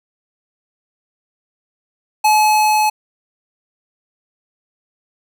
square tone with level ramp, 855 Hz, A5, 50 cents flat, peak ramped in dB -10 to -13 dBFS, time 2.24-2.9 s, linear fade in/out 10 ms, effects none

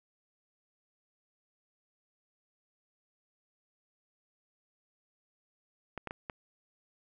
clicks, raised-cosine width 0.5 ms, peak -23 dBFS, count 4, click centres 5.977 / 6.073 / 6.109 / 6.298 s, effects none

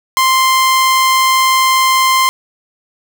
sawtooth tone, 1046.5 Hz, C6, in tune, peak -5 dBFS, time 0.17-2.29 s, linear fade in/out 0 ms, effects none

